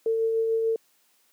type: tone with tremolo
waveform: sine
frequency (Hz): 450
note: A4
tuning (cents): +39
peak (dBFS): -20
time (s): 0.06-0.76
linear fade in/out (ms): 2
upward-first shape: triangle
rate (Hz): 6.8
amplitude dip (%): 30
effects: white hiss -65 dBFS RMS until 1.32 s + high-pass 200 Hz 12 dB/octave